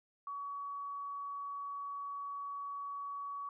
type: tone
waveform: sine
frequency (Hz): 1130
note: C#6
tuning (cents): +33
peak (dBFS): -39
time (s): 0.27-3.49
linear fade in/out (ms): 2
effects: none